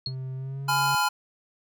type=tone with exponential decay; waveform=sine; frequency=4304 Hz; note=C8; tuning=48 cents sharp; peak=-25 dBFS; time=0.06-0.15 s; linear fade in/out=2 ms; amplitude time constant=19 ms
type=tone with pitch glide; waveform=triangle; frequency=130.81 to 138.59 Hz; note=C3 to C#3; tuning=0 to 0 cents; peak=-29 dBFS; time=0.07-0.95 s; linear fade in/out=2 ms; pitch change=+100 cents; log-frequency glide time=0.35-0.66 s
type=chord; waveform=square; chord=F diminished; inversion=first; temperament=just; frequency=838.1 / 1005.8 / 1396.9 Hz; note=Ab5 / Cb6 / F6; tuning=+16 / +31 / 0 cents; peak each=-27 dBFS; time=0.68-1.09 s; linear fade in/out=10 ms
effects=none